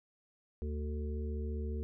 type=harmonic tone; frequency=74.7 Hz; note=D2; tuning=30 cents sharp; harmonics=1 / 3 / 5 / 6; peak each=-35 / -44 / -46 / -47 dBFS; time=0.62-1.83 s; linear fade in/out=0 ms; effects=none